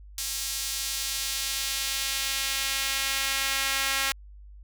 sawtooth tone with high-pass filter sweep, 271.3 Hz, C#4, 37 cents flat, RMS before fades -29 dBFS, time 0.18-4.12 s, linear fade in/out 2 ms, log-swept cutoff 5300 to 1800 Hz, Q 0.89, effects added 50 Hz sine -44 dBFS peak until 4.63 s

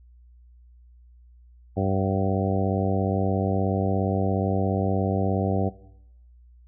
harmonic tone with a mistuned harmonic, 97 Hz, G2, 18 cents flat, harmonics 1 / 2 / 3 / 4 / 5 / 6 / 7 / 8, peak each -25 / -28 / -30 / -31 / -32 / -33 / -33 / -34 dBFS, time 1.76-5.7 s, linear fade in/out 20 ms, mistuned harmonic 8, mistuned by -33 cents, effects noise-tail reverb RT60 0.8 s tail -18 dB re dry + added 60 Hz sine -49 dBFS peak until 6.67 s

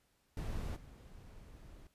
brown noise with level steps, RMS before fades -40 / -54 dBFS, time 0.37-1.87 s, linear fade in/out 2 ms, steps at 0.75 s, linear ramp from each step 20 ms, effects pink hiss -75 dBFS RMS until 1.94 s + resampled to 32000 Hz

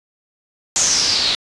white noise with low-pass filter sweep, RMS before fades -17 dBFS, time 0.76-1.35 s, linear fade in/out 0 ms, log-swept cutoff 6900 to 3900 Hz, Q 6.1, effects resampled to 22050 Hz

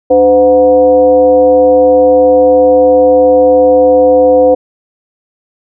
sine tone with frequency modulation, 510 Hz, C5, 44 cents flat, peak -3 dBFS, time 0.1-4.55 s, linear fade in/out 10 ms, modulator 217 Hz, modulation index 0.62, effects none

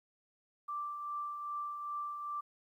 sine tone with tremolo, 1174.7 Hz, D6, in tune, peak -35 dBFS, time 0.68-2.41 s, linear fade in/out 10 ms, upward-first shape triangle, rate 2.5 Hz, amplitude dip 45%, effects 12-bit

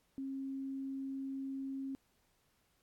sine tone, 270 Hz, C#4, 45 cents flat, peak -38 dBFS, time 0.18-1.95 s, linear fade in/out 0 ms, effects pink hiss -75 dBFS RMS until 2.82 s + AAC 64 kbps

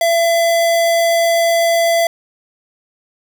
square tone, 673 Hz, E5, 36 cents sharp, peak -12 dBFS, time 0.01-2.07 s, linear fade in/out 2 ms, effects none

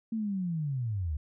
sine linear sweep, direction down, 228.8 to 69.3 Hz, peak -29 dBFS, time 0.12-1.17 s, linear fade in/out 5 ms, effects none

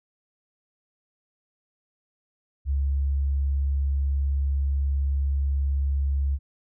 sine tone, 69.3 Hz, C#2, in tune, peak -21 dBFS, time 2.65-6.39 s, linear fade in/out 50 ms, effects none

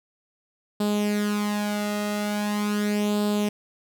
sawtooth tone with flanger, 207.7 Hz, G#3, in tune, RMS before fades -25 dBFS, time 0.8-3.49 s, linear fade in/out 5 ms, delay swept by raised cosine 0.24 to 1.54 ms, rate 0.41 Hz, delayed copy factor +0.65, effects none

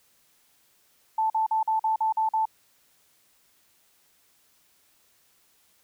sine tone bursts, 880 Hz, A5, in tune, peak -21 dBFS, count 8, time 1.18-2.455 s, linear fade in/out 5 ms, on 120 ms, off 45 ms, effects white hiss -64 dBFS RMS until 5.83 s

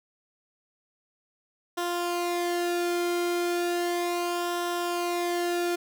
sawtooth tone with flanger, 349.1 Hz, F4, 1 cent flat, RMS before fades -28 dBFS, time 1.77-5.76 s, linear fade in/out 10 ms, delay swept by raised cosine 0.44 to 1.11 ms, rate 0.35 Hz, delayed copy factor -0.6, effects none

